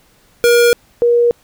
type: tone pair in turn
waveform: square / sine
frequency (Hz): 476 / 476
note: A#4 / A#4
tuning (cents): +36 / +36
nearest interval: unison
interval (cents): 0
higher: neither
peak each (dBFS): -8 / -8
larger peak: neither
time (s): 0.44-0.73 / 1.02-1.31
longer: neither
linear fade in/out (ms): 0
effects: pink hiss -52 dBFS RMS until 1.43 s